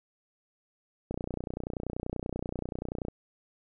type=click train; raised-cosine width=2 ms; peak=-20 dBFS; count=61; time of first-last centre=1.11-3.084 s; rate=30.4 Hz; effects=none